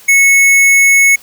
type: tone with hard clipping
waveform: sine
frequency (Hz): 2200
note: C#7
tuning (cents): -14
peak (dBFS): -6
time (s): 0.08-1.16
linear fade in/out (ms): 10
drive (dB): 17
effects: white hiss -40 dBFS RMS until 1.22 s